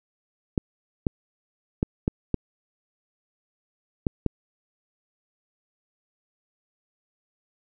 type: clicks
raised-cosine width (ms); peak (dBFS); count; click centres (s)
3; -9; 7; 0.578 / 1.068 / 1.829 / 2.079 / 2.343 / 4.068 / 4.263
effects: none